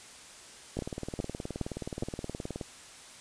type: two click trains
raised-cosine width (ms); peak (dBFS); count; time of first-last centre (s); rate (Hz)
2; -18 / -22; 4 / 36; 0.79-2.025 / 0.77-2.612; 2.43 / 19
effects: white hiss -50 dBFS RMS until 3.2 s + resampled to 22050 Hz